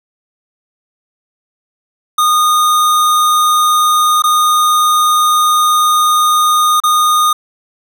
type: tone with dropouts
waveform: square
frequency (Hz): 1229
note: D#6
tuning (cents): -22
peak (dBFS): -9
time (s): 2.18-7.33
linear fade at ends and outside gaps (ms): 5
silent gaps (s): 4.222-4.238 / 6.802-6.836
effects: none